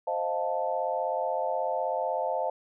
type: chord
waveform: sine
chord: F dominant seventh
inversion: second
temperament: equal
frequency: 523.3 / 622.3 / 698.5 / 880 Hz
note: C5 / Eb5 / F5 / A5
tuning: 0 / 0 / 0 / 0 cents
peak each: -32 dBFS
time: 0.07-2.5 s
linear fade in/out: 5 ms
effects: none